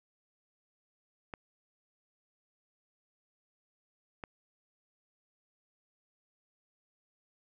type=clicks; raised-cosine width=0.5 ms; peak=-25 dBFS; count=2; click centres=1.338 / 4.238 s; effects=none